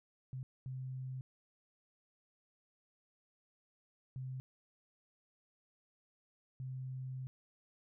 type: tone bursts at uneven times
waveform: sine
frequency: 130 Hz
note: C3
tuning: 11 cents flat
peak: -40 dBFS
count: 4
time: 0.33-0.43 / 0.66-1.21 / 4.16-4.4 / 6.6-7.27 s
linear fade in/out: 0 ms
effects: none